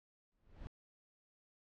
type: noise with exponential growth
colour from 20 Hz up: brown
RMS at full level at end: -45 dBFS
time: 0.32-0.67 s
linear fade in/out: 0 ms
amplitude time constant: 76 ms
effects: low-pass 4000 Hz 12 dB/octave